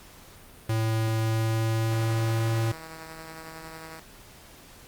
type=tone with pitch glide; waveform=square; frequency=111.5 to 113.12 Hz; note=A2 to A2; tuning=+23 to +48 cents; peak=-24 dBFS; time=0.69-2.72 s; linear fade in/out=5 ms; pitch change=+25 cents; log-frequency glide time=1.19-2.57 s
type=tone with tremolo; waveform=5% pulse; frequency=160.8 Hz; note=E3; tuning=43 cents flat; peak=-28 dBFS; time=1.91-4 s; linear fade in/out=5 ms; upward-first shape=sine; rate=11 Hz; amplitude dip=30%
effects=pink hiss -50 dBFS RMS until 4.87 s + Opus 48 kbps